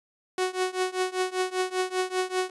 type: tone with tremolo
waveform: sawtooth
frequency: 370 Hz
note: F#4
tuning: in tune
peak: -18 dBFS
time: 0.38-2.5 s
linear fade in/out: 2 ms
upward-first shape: triangle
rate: 5.1 Hz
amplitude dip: 95%
effects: resampled to 24000 Hz